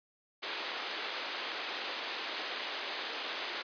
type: band-pass noise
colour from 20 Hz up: white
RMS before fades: -39 dBFS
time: 0.42-3.63 s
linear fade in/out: 20 ms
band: 320 to 4200 Hz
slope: 24 dB/octave
effects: resampled to 11025 Hz